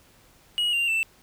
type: tone with pitch steps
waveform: triangle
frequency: 2900 / 2780 / 2665 Hz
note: F#7 / F7 / E7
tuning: -35 / -9 / +18 cents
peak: -20 dBFS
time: 0.58-1.03 s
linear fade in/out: 0 ms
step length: 150 ms
effects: pink hiss -57 dBFS RMS until 1.22 s